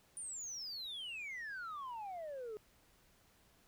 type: exponential sweep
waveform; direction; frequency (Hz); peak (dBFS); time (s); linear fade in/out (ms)
sine; down; 9460 to 413.8; -40; 0.17-2.57; 0
effects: tanh soft clip ceiling -41 dBFS + pink hiss -69 dBFS RMS until 3.67 s